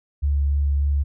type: tone with vibrato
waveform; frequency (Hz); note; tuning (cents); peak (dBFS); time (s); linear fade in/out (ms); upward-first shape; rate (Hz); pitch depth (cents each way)
sine; 71.1; C#2; +45; -17; 0.22-1.04; 20; sine; 3.4; 12
effects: none